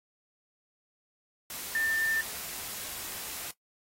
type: tone in noise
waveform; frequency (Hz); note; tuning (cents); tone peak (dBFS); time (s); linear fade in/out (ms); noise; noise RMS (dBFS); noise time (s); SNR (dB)
sine; 1790; A6; +29; -26; 1.75-2.21; 2; white; -39; 1.5-3.51; +10
effects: noise-tail reverb RT60 0.1 s tail -18 dB re dry + AAC 48 kbps